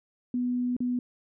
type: tone with dropouts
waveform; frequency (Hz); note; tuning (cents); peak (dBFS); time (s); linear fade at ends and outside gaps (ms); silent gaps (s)
sine; 246.9; B3; 0; -25; 0.34-0.99; 2; 0.766-0.804
effects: none